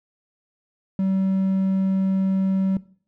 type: tone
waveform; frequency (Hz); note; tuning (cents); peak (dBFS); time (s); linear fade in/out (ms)
triangle; 191.4; G3; -41; -17; 0.99-2.77; 2
effects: noise-tail reverb RT60 0.5 s tail -19 dB re dry